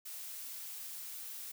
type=noise; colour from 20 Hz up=blue; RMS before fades=-45 dBFS; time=0.05-1.52 s; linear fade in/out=10 ms; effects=none